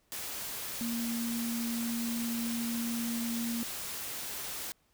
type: tone in noise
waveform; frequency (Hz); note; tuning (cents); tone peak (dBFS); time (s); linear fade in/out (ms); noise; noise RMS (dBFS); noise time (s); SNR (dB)
sine; 233.1; A#3; 0; -32; 0.81-3.63; 0; white; -39; 0.12-4.72; +4
effects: pink hiss -71 dBFS RMS until 4.93 s